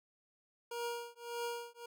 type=tone with tremolo; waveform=25% pulse; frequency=473.2 Hz; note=A#4; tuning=26 cents sharp; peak=-32 dBFS; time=0.71-1.86 s; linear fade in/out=5 ms; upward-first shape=triangle; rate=1.7 Hz; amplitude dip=100%; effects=none